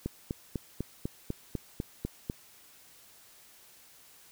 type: click train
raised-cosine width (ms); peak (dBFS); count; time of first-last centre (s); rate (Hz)
3; -19; 10; 0.06-2.299; 4.02
effects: white hiss -57 dBFS RMS until 4.31 s